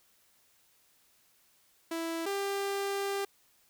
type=tone pair in turn; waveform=sawtooth; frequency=330 / 397 Hz; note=E4 / G4; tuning=+2 / +22 cents; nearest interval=minor third; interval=320 cents; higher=second; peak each=-29 / -27 dBFS; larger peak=second; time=1.91-2.26 / 2.26-3.25 s; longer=second; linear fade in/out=5 ms; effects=white hiss -67 dBFS RMS until 3.69 s